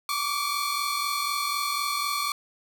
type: tone cluster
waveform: sawtooth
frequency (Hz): 1130 / 1174 / 4279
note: C#6 / D6 / C8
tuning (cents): +33 / -1 / +38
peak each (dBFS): -27 / -25 / -30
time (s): 0.09-2.32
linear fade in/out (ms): 2
effects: none